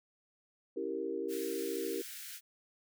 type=chord; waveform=sine; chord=C# diminished seventh; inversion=none; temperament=equal; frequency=277.2 / 329.6 / 392 / 466.2 Hz; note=C#4 / E4 / G4 / Bb4; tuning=0 / 0 / 0 / 0 cents; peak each=-44 / -40 / -38 / -39 dBFS; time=0.76-2.02 s; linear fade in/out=10 ms
type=high-pass noise; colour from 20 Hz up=white; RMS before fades=-46 dBFS; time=1.28-2.41 s; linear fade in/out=50 ms; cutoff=1400 Hz; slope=96 dB/octave
effects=none